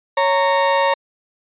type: tone pair together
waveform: 35% pulse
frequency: 554.4 / 924.3 Hz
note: C#5 / A#5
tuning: 0 / -15 cents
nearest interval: major sixth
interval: 885 cents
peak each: -15 dBFS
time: 0.17-0.94 s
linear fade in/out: 5 ms
effects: resampled to 8000 Hz